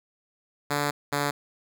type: tone pair in turn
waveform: 5% pulse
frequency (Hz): 145.2 / 144.2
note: D3 / D3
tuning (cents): -19 / -31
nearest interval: unison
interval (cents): 12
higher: first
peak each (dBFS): -13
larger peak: neither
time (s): 0.7-0.91 / 1.12-1.31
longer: first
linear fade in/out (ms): 10
effects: none